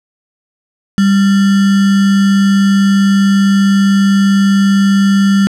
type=tone with sample-and-hold; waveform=sine; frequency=197.3 Hz; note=G3; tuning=11 cents sharp; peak=-6 dBFS; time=0.98-5.47 s; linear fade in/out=0 ms; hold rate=1575 Hz; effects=low-pass 8000 Hz 12 dB/octave